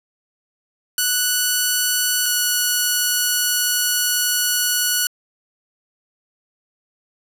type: tone pair in turn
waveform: 5% pulse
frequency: 1480 / 1469.8 Hz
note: F#6 / F#6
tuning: 0 / -12 cents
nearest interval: unison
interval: 12 cents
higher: first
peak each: -5 dBFS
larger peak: neither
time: 0.98-2.26 / 2.26-5.07 s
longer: second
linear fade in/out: 2 ms
effects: resampled to 32000 Hz + 7-bit